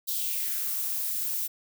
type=noise with high-pass filter sweep; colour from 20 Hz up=violet; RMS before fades=-30 dBFS; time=0.07-1.48 s; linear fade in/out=20 ms; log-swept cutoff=4100 to 250 Hz; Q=3.1; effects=none